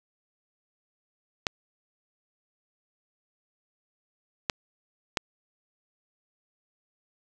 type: clicks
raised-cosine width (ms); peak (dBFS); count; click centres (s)
0.2; -7; 3; 1.468 / 4.498 / 5.172
effects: none